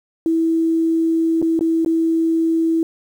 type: tone with dropouts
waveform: sine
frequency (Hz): 327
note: E4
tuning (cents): -14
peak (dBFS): -14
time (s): 0.26-2.83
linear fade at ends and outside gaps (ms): 1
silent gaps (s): 1.417-1.425 / 1.592-1.609 / 1.848-1.861
effects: 8-bit